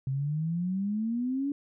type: exponential sweep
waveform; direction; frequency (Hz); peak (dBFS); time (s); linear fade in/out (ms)
sine; up; 130.81 to 288.4; -27; 0.07-1.52; 2
effects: none